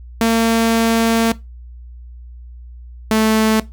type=tone pair in turn; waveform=sawtooth; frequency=227.6 / 219.1 Hz; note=A#3 / A3; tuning=-41 / -7 cents; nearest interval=minor second; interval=66 cents; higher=first; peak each=-8 dBFS; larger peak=neither; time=0.21-1.32 / 3.11-3.6 s; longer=first; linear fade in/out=2 ms; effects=noise-tail reverb RT60 0.2 s tail -18 dB re dry + added 60 Hz sine -33 dBFS peak until 3.72 s